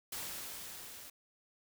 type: noise with level ramp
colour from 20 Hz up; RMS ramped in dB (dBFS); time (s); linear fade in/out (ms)
white; -41 to -51; 0.12-1.1; 5
effects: none